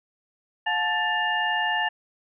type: tone cluster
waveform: sine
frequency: 718 / 868 / 1769 / 2825 Hz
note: F5 / A5 / A6 / F7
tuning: +48 / -24 / +9 / +19 cents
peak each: -31 / -27 / -25 / -30 dBFS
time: 0.66-1.89 s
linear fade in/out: 10 ms
effects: none